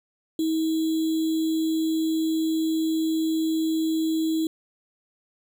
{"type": "tone with sample-and-hold", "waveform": "sine", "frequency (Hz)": 320, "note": "D#4", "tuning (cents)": 49, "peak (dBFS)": -21, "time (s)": [0.39, 4.47], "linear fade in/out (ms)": 2, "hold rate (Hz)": 3675, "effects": []}